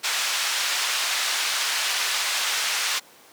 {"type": "band-pass noise", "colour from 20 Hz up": "white", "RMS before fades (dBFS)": -25, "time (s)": [0.03, 3], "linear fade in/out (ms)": 20, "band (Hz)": [1000, 5300], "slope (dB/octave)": 12, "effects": ["pink hiss -50 dBFS RMS until 3.32 s", "high-pass 300 Hz 12 dB/octave"]}